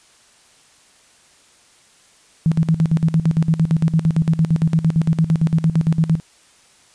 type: tone with tremolo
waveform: sine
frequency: 161.8 Hz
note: E3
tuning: 32 cents flat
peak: -11 dBFS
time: 2.46-6.2 s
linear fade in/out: 0 ms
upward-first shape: square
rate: 8.8 Hz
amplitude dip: 80%
effects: white hiss -52 dBFS RMS until 6.94 s + resampled to 22050 Hz